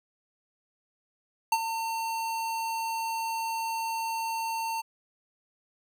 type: tone with ADSR envelope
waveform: square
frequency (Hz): 905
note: A5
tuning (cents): +48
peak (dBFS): -20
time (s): 1.52-4.82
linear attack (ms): 4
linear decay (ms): 49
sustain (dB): -10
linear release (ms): 19
effects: none